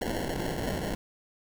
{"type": "noise with sample-and-hold", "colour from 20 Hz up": "white", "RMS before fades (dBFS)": -32, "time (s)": [0.01, 0.95], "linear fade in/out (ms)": 5, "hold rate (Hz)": 1225, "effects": []}